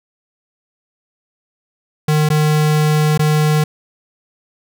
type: tone with dropouts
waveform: square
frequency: 152.5 Hz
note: D#3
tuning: 34 cents flat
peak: -12 dBFS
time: 2.08-3.64 s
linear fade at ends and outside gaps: 5 ms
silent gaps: 2.29-2.301 / 3.177-3.193 s
effects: none